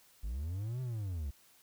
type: linear two-way sweep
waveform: triangle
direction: up then down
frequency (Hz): 47.17 to 130.81 to 65.1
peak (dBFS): -33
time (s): 0.23-1.31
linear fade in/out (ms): 10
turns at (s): 0.81
effects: white hiss -64 dBFS RMS until 1.62 s